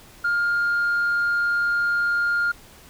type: tone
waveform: sine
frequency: 1409 Hz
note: F6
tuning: 15 cents sharp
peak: -17 dBFS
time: 0.24-2.52 s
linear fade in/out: 10 ms
effects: tanh soft clip ceiling -17 dBFS + pink hiss -48 dBFS RMS until 2.89 s